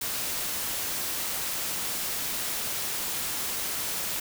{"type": "noise", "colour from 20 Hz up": "white", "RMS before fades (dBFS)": -31, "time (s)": [0.01, 4.2], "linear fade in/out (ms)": 5, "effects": []}